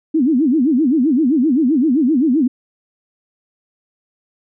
sine tone with vibrato, 280 Hz, C#4, 18 cents sharp, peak -11 dBFS, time 0.14-2.48 s, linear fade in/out 10 ms, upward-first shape sine, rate 7.7 Hz, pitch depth 280 cents each way, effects none

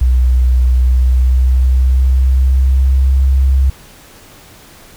sine tone with pitch glide, 62.5 to 66.6 Hz, B1 to C2, +21 to +31 cents, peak -7 dBFS, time 0.01-3.7 s, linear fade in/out 5 ms, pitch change +110 cents, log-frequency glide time 0.72-3.24 s, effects pink hiss -40 dBFS RMS until 4.96 s

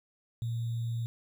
sine tone with sample-and-hold, 116 Hz, A#2, 8 cents flat, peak -30 dBFS, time 0.42-1.06 s, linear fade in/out 0 ms, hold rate 3675 Hz, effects none

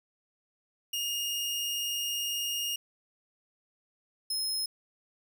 sawtooth tone pair in turn, 2843 / 5153 Hz, F7 / E8, +30 / -40 cents, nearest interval minor seventh, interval 1030 cents, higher second, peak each -27 dBFS, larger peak neither, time 0.93-2.76 / 4.3-4.66 s, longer first, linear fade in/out 5 ms, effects none

